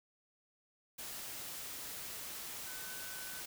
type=tone in noise; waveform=sine; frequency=1511 Hz; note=F#6; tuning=36 cents sharp; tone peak=-51 dBFS; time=2.66-3.41 s; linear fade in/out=10 ms; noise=white; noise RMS=-45 dBFS; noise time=0.98-3.46 s; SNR=-9 dB; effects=none